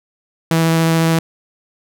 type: tone with vibrato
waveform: sawtooth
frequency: 163.6 Hz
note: E3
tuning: 13 cents flat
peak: -8 dBFS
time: 0.51-1.19 s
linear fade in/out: 2 ms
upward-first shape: sine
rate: 14 Hz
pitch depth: 8 cents each way
effects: none